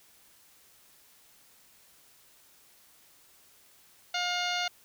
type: harmonic tone with a mistuned harmonic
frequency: 712 Hz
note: F5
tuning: 33 cents sharp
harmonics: 1 / 2 / 3 / 4 / 5 / 6 / 7 / 8 / 9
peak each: -34 / -35 / -36 / -36 / -37 / -38 / -43 / -45 / -45 dBFS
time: 4.14-4.68 s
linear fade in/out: 5 ms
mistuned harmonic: 7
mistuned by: -75 cents
effects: white hiss -60 dBFS RMS until 4.84 s

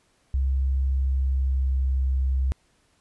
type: tone with pitch glide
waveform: sine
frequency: 66.6 to 65.84 Hz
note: C2 to C2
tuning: +31 to +11 cents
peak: -20 dBFS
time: 0.34-2.52 s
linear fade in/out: 0 ms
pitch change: -20 cents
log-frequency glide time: 0.93-1.86 s
effects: pink hiss -65 dBFS RMS until 3 s + resampled to 24000 Hz

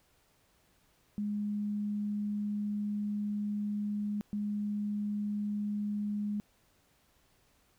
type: tone bursts at uneven times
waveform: sine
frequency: 207.2 Hz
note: G#3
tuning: 4 cents flat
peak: -31 dBFS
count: 2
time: 1.18-4.21 / 4.33-6.4 s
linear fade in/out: 0 ms
effects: pink hiss -69 dBFS RMS until 7.78 s

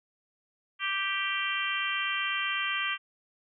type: harmonic tone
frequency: 392 Hz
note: G4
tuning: in tune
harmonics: 3 / 4 / 5 / 6 / 7 / 8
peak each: -35 / -35 / -35 / -35 / -35 / -35 dBFS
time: 0.79-2.98 s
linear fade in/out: 50 ms
effects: none

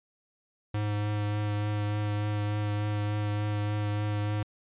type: tone with vibrato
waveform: square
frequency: 104.4 Hz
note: G#2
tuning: 10 cents sharp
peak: -28 dBFS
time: 0.74-4.43 s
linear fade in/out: 5 ms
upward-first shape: triangle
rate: 3.4 Hz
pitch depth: 15 cents each way
effects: resampled to 8000 Hz

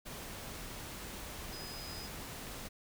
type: tone in noise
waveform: sine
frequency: 5000 Hz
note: D#8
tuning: 8 cents sharp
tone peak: -47 dBFS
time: 1.52-2.08 s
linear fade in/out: 20 ms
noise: pink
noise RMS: -45 dBFS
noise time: 0.05-2.69 s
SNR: -5 dB
effects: none

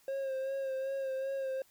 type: tone with vibrato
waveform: triangle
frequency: 536 Hz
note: C5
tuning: 42 cents sharp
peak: -31 dBFS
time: 0.08-1.62 s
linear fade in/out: 2 ms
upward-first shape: sine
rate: 2.6 Hz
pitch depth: 31 cents each way
effects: white hiss -66 dBFS RMS until 1.7 s

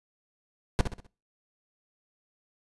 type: noise with echo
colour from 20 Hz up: brown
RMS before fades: -20 dBFS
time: 0.79-0.81 s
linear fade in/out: 0 ms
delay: 64 ms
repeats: 4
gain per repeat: -8 dB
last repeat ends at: 1.066 s
effects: noise-tail reverb RT60 0.3 s tail -20 dB re dry + resampled to 24000 Hz

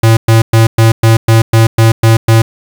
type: tone bursts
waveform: square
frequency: 112.9 Hz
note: A2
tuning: 45 cents sharp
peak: -4 dBFS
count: 10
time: 0.03-2.42 s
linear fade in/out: 5 ms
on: 140 ms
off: 110 ms
effects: 7-bit

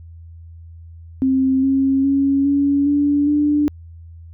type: tone with pitch steps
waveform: sine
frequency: 264.1 / 270 / 276 / 282.1 / 288.3 / 294.7 Hz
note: C4 / C#4 / C#4 / C#4 / D4 / D4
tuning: +16 / -45 / -7 / +30 / -32 / +6 cents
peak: -13 dBFS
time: 1.22-3.68 s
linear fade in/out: 0 ms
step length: 410 ms
effects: added 83 Hz sine -36 dBFS peak until 4.33 s

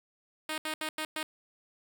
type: tone bursts at uneven times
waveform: 5% pulse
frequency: 311.1 Hz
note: D#4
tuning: in tune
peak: -21 dBFS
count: 5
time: 0.49-0.58 / 0.65-0.74 / 0.81-0.89 / 0.98-1.05 / 1.16-1.23 s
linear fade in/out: 2 ms
effects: none

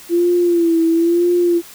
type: tone with vibrato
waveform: sine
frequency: 340 Hz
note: F4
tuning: 46 cents flat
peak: -11 dBFS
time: 0.09-1.62 s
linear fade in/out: 50 ms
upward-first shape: sine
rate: 1 Hz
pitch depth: 60 cents each way
effects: white hiss -39 dBFS RMS until 1.74 s

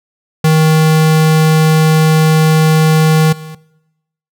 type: tone with level steps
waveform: square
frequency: 157.4 Hz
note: D#3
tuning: 20 cents sharp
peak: -7 / -26 dBFS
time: 0.44-3.55 s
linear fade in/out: 5 ms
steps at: 3.32 s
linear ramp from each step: 10 ms
effects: noise-tail reverb RT60 0.9 s tail -22 dB re dry

